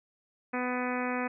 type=harmonic tone; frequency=249.4 Hz; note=B3; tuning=17 cents sharp; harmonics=1 / 2 / 3 / 4 / 5 / 6 / 7 / 8 / 9 / 10; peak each=-33 / -36 / -38 / -39 / -40 / -41 / -41 / -42 / -43 / -43 dBFS; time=0.53-1.28 s; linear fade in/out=10 ms; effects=none